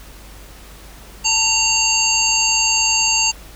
harmonic tone with a mistuned harmonic, 922 Hz, A#5, 19 cents flat, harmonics 1 / 3 / 5 / 7 / 8, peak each -24 / -19 / -19 / -20 / -21 dBFS, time 1.24-3.32 s, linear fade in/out 20 ms, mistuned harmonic 1, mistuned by -52 cents, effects added 50 Hz sine -39 dBFS peak until 3.55 s + pink hiss -42 dBFS RMS until 3.55 s

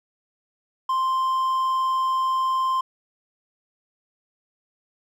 triangle tone, 1046.5 Hz, C6, in tune, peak -18 dBFS, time 0.89-2.81 s, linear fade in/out 5 ms, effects none

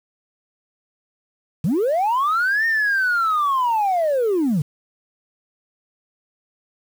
sine linear two-way sweep, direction up then down, 133.2 to 1843 to 133.2 Hz, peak -15 dBFS, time 1.64-4.62 s, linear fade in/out 5 ms, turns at 2.66 s, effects tanh soft clip ceiling -13 dBFS + 7-bit

